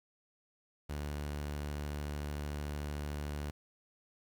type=tone; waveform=sawtooth; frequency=73.42 Hz; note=D2; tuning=in tune; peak=-33 dBFS; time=0.89-3.51 s; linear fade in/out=10 ms; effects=10-bit